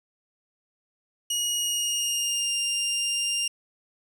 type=tone with pitch glide; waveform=20% pulse; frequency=2890 to 2798 Hz; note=F#7 to F7; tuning=-41 to +3 cents; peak=-19 dBFS; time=1.3-3.48 s; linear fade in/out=5 ms; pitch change=-56 cents; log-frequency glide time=1.54-2.54 s; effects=none